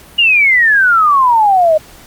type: exponential sweep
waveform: sine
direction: down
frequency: 2891 to 607 Hz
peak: -6 dBFS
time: 0.18-1.78 s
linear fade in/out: 10 ms
effects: pink hiss -39 dBFS RMS until 2.06 s + Opus 48 kbps